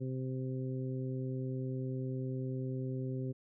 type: harmonic tone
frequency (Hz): 130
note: C3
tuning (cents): -11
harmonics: 1 / 2 / 3 / 4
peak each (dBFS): -36 / -41 / -43 / -49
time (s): 0-3.33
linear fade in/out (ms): 20
effects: none